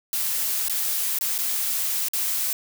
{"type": "noise with dropouts", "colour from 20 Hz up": "blue", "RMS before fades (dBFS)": -25, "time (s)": [0.13, 2.53], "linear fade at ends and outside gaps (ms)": 1, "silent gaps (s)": [[0.684, 0.696], [1.187, 1.21], [1.38, 1.387], [2.085, 2.134]], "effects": []}